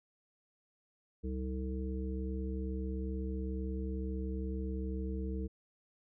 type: harmonic tone with a mistuned harmonic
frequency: 63.8 Hz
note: C2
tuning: 43 cents flat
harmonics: 1 / 3 / 5 / 7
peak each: -36 / -41 / -44 / -45 dBFS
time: 1.23-5.48 s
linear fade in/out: 20 ms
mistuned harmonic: 1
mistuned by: +140 cents
effects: none